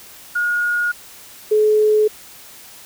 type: tone pair in turn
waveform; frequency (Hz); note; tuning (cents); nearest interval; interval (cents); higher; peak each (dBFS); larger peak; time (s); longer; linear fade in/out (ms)
sine; 1437 / 427.2; F6 / G#4; +49 / +49; octave + major sixth; 2100; first; -16 / -11; second; 0.35-0.92 / 1.51-2.08; neither; 10
effects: white hiss -41 dBFS RMS until 2.85 s